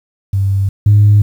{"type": "tone pair in turn", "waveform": "sine", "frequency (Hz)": [97.8, 103.62], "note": ["G2", "G#2"], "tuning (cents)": [-4, -3], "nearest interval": "minor second", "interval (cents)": 101, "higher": "second", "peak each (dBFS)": [-10, -3], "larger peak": "second", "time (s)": [[0.33, 0.69], [0.86, 1.22]], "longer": "neither", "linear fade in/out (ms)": 5, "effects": ["tanh soft clip ceiling -1 dBFS", "7-bit"]}